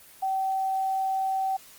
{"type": "tone", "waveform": "sine", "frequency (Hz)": 768, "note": "G5", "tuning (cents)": -36, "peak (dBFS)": -24, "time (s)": [0.22, 1.57], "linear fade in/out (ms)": 10, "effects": ["white hiss -51 dBFS RMS until 1.78 s", "Opus 24 kbps"]}